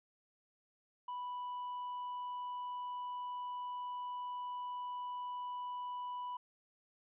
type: tone with tanh clipping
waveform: sine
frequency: 987.8 Hz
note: B5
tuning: in tune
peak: -40 dBFS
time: 1.08-6.37 s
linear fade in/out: 5 ms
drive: 2 dB
effects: resampled to 8000 Hz